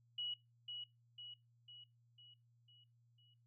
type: tone with echo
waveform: sine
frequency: 2921 Hz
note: F#7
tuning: 23 cents flat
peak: -40 dBFS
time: 0.18-0.34 s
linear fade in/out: 5 ms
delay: 500 ms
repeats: 6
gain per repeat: -5 dB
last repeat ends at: 3.34 s
effects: noise-tail reverb RT60 0.2 s tail -21 dB re dry + added 118 Hz sine -70 dBFS peak until 3.46 s